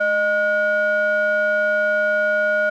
triangle ring-modulated tone, 415.3 Hz, G#4, in tune, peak -11 dBFS, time 0-2.7 s, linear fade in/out 10 ms, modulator 1030 Hz, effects none

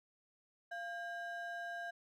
triangle ring-modulated tone, 1150 Hz, D6, 37 cents flat, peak -36 dBFS, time 0.71-1.91 s, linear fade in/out 10 ms, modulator 459 Hz, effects none

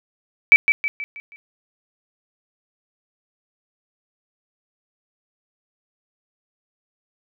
sine tone with echo, 2305 Hz, D7, 33 cents flat, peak -5 dBFS, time 0.52-0.56 s, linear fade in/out 0 ms, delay 160 ms, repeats 5, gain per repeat -7 dB, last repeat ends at 1.36 s, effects none

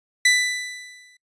sawtooth tone with exponential decay, 1988 Hz, B6, 11 cents sharp, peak -9 dBFS, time 0.25-1.17 s, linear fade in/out 5 ms, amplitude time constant 200 ms, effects noise-tail reverb RT60 0.1 s tail -23 dB re dry + resampled to 22050 Hz

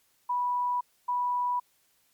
sine tone pair in turn, 982 / 982 Hz, B5 / B5, -10 / -10 cents, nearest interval unison, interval 0 cents, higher neither, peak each -25 / -25 dBFS, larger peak neither, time 0.29-0.81 / 1.08-1.6 s, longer neither, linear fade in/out 10 ms, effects white hiss -68 dBFS RMS until 2.13 s + MP3 96 kbps

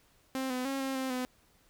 sawtooth tone with pitch steps, 263.7 / 252.9 / 271.7 / 267.6 / 262.8 / 252.8 Hz, C4 / B3 / C#4 / C4 / C4 / B3, +14 / +41 / -35 / +39 / +8 / +41 cents, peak -28 dBFS, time 0.35-1.25 s, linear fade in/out 0 ms, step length 150 ms, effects pink hiss -66 dBFS RMS until 1.69 s

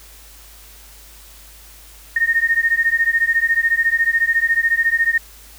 sine beating tone pair, 1835 / 1849 Hz, A#6 / A#6, -28 / -15 cents, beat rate 14 Hz, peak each -17 dBFS, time 2.16-5.18 s, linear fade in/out 5 ms, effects added 52 Hz sine -44 dBFS peak until 5.58 s + white hiss -44 dBFS RMS until 5.58 s

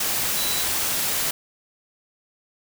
sine tone in noise, 3951 Hz, B7, in tune, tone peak -29 dBFS, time 0.37-0.63 s, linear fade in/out 5 ms, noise white, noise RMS -24 dBFS, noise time 0-1.31 s, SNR -8 dB, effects none

